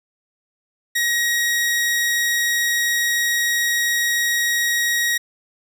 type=tone; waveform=sawtooth; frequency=1893 Hz; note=A#6; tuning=26 cents sharp; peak=-14 dBFS; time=0.95-5.18 s; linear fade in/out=10 ms; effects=none